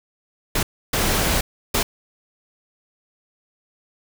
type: noise bursts at uneven times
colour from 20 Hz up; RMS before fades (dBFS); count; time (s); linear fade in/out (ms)
pink; -20; 3; 0.55-0.63 / 0.93-1.41 / 1.74-1.83; 5
effects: none